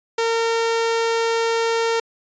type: tone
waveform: sawtooth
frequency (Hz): 457.7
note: A#4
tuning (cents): -32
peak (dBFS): -14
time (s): 0.18-2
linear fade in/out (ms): 5
effects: resampled to 16000 Hz